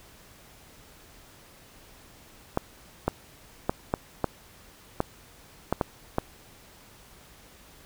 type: clicks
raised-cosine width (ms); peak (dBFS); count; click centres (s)
1; -9; 9; 2.574 / 3.08 / 3.695 / 3.939 / 4.243 / 5.004 / 5.726 / 5.812 / 6.184
effects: pink hiss -53 dBFS RMS until 7.85 s